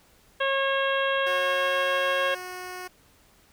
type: harmonic tone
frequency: 544 Hz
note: C#5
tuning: 33 cents flat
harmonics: 1 / 2 / 3 / 4 / 5 / 6 / 7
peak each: -26 / -29 / -28 / -38 / -33 / -33 / -44 dBFS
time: 0.4-2.35 s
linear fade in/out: 10 ms
type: tone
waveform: 10% pulse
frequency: 364.9 Hz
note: F#4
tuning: 24 cents flat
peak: -27 dBFS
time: 1.26-2.88 s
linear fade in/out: 10 ms
effects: pink hiss -59 dBFS RMS until 3.52 s